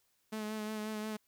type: tone with vibrato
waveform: sawtooth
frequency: 214.9 Hz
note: A3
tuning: 41 cents flat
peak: -33 dBFS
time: 0.32-1.17 s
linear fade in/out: 10 ms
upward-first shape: sine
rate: 5.6 Hz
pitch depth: 25 cents each way
effects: white hiss -75 dBFS RMS until 1.27 s